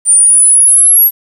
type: linear sweep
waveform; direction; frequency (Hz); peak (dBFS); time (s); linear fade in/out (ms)
sine; up; 9060 to 11580; -3; 0.05-1.11; 50
effects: 7-bit

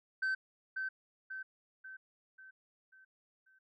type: tone with echo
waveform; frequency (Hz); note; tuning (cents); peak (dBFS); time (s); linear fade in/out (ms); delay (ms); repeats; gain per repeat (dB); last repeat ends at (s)
sine; 1540; G6; -31; -28; 0.22-0.35; 10; 540; 6; -6; 3.59
effects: tanh soft clip ceiling -30 dBFS

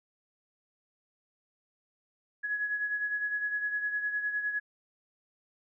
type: beating tone pair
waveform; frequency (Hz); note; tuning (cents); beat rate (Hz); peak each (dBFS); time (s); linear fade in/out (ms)
sine; 1680 / 1689.8; G#6 / G#6; +19 / +30; 9.8; -30 / -38; 2.43-4.6; 20
effects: none

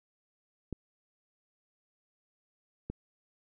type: clicks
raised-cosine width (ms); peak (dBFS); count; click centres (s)
3; -23; 2; 0.727 / 2.9
effects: none

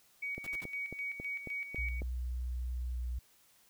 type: tone with tremolo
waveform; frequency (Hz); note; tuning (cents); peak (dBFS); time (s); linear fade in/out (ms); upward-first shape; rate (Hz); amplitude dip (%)
sine; 2252; C#7; +27; -35; 0.22-2.01; 10; square; 3.9; 60
type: click train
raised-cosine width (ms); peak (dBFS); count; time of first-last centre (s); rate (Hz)
2; -29; 7; 0.38-2.019; 3.66
type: noise bursts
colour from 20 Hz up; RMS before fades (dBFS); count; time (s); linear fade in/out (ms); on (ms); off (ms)
pink; -48; 3; 0.44-0.643; 0; 25; 64
type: tone with pitch glide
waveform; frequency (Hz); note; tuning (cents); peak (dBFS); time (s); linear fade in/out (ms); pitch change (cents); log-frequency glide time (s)
sine; 61.74 to 60.93; B1 to B1; 0 to -23; -34; 1.78-3.19; 5; -23; 2.91-2.99
effects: white hiss -66 dBFS RMS until 3.69 s

